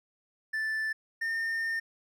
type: tone pair in turn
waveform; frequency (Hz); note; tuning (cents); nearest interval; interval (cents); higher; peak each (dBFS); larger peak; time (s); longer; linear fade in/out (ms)
triangle; 1760 / 1816.8; A6 / A#6; 0 / -45; minor second; 55; second; -27; neither; 0.53-0.93 / 1.21-1.8; second; 10
effects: none